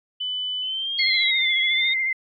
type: tone with pitch glide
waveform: sine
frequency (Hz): 3000 to 3348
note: F#7 to G#7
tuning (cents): +23 to +13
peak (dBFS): -24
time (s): 0.2-1.31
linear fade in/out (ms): 10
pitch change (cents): +190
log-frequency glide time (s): 0.61-1.1
type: exponential two-way sweep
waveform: sine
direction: down then up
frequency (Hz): 4420 to 3326 to 3721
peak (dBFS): -21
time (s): 0.98-1.94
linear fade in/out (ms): 10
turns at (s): 1.59
type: tone with vibrato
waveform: sine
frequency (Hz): 2090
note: C7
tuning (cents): -2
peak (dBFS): -20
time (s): 0.99-2.13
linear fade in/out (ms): 5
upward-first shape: triangle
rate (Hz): 14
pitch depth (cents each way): 37
effects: MP3 64 kbps